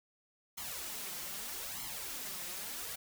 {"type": "noise with flanger", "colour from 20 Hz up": "white", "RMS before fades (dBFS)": -42, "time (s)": [0.57, 2.96], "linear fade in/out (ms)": 10, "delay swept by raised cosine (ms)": [0.94, 5.74], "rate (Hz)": 0.8, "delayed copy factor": 0.7, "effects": []}